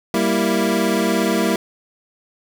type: chord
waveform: 25% pulse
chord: E diminished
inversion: first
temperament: equal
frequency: 196 / 233.1 / 329.6 Hz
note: G3 / Bb3 / E4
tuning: 0 / 0 / 0 cents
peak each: -17 dBFS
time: 0.14-1.56 s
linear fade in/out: 2 ms
effects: none